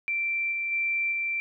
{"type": "tone with level steps", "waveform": "sine", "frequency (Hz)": 2349, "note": "D7", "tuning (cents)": 0, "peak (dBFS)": [-25, -27, -24, -26], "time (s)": [0.08, 1.4], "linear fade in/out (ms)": 0, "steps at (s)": [0.51, 0.71, 1.11], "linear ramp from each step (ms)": 20, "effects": []}